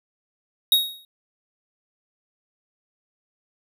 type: tone with exponential decay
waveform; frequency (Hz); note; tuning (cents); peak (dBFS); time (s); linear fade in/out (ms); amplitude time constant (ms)
square; 3765; A#7; +16; -12; 0.72-1.05; 2; 70
effects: none